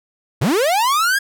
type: linear sweep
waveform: 45% pulse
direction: up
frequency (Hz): 94.1 to 1661.2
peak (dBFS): -14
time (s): 0.41-1.19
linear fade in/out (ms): 10
effects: none